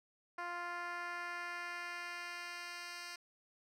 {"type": "tone with band-pass filter sweep", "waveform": "10% pulse", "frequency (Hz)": 349.2, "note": "F4", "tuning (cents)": 0, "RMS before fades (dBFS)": -44, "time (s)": [0.38, 3.16], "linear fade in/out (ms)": 5, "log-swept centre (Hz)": [1100, 4200], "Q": 1, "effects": []}